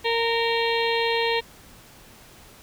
harmonic tone, 461.7 Hz, A#4, 17 cents flat, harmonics 1 / 2 / 4 / 5 / 6 / 7 / 8 / 9, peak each -24 / -27 / -30 / -31 / -32 / -32 / -33 / -34 dBFS, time 0.04-1.41 s, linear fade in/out 20 ms, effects pink hiss -49 dBFS RMS until 2.62 s

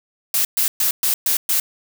blue noise bursts, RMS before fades -18 dBFS, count 6, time 0.34-1.6 s, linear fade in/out 2 ms, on 110 ms, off 120 ms, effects none

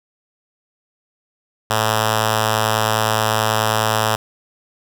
5% pulse tone with notch filter, 109.4 Hz, A2, 9 cents flat, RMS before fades -18 dBFS, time 1.7-4.16 s, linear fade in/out 5 ms, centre 290 Hz, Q 0.78, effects none

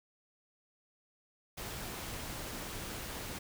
pink noise, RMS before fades -42 dBFS, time 1.57-3.39 s, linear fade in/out 10 ms, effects none

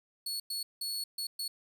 sawtooth tone bursts at uneven times, 4394 Hz, C#8, 16 cents flat, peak -31 dBFS, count 5, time 0.26-0.4 / 0.5-0.63 / 0.81-1.04 / 1.18-1.27 / 1.39-1.48 s, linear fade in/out 5 ms, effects 11-bit

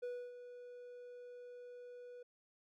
triangle tone with ADSR envelope, 490 Hz, B4, 14 cents flat, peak -37 dBFS, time 0.02-2.23 s, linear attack 16 ms, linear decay 280 ms, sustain -11 dB, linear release 6 ms, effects none

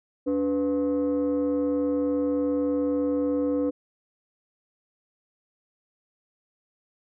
sine tone pair together, 287.1 / 496.5 Hz, D4 / B4, -39 / +9 cents, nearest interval major sixth, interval 948 cents, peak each -22 / -24 dBFS, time 0.26-3.71 s, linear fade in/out 20 ms, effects tanh soft clip ceiling -19 dBFS

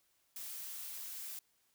blue noise, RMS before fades -45 dBFS, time 0.36-1.39 s, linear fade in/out 2 ms, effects white hiss -75 dBFS RMS until 1.74 s

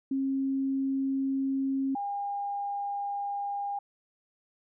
sine tone pair in turn, 270 / 807 Hz, C#4 / G#5, -45 / -50 cents, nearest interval octave + perfect fifth, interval 1895 cents, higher second, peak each -26 / -30 dBFS, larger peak first, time 0.11-1.95 / 1.95-3.79 s, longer neither, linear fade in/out 5 ms, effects none

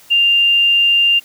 sine tone, 2794 Hz, F7, in tune, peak -9 dBFS, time 0.1-1.2 s, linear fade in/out 20 ms, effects white hiss -45 dBFS RMS until 1.24 s

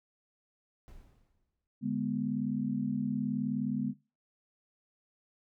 brown noise with exponential decay, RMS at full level -49 dBFS, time 0.88-1.67 s, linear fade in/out 0 ms, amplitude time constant 170 ms
sine chord, G# diminished, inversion second, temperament equal, 146.83 / 207.7 / 246.9 Hz, D3 / G#3 / B3, 0 / 0 / 0 cents, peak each -37 / -33 / -33 dBFS, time 1.81-3.94 s, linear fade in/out 50 ms
effects noise-tail reverb RT60 0.3 s tail -18 dB re dry

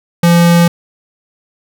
square tone, 171.3 Hz, F3, 33 cents flat, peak -6 dBFS, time 0.23-0.68 s, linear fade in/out 5 ms, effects none

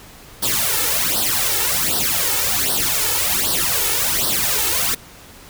white noise with flanger, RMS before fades -19 dBFS, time 0.42-4.95 s, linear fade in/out 10 ms, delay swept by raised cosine 0.21 to 2.31 ms, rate 1.3 Hz, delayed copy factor +0.85, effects pink hiss -42 dBFS RMS until 5.49 s

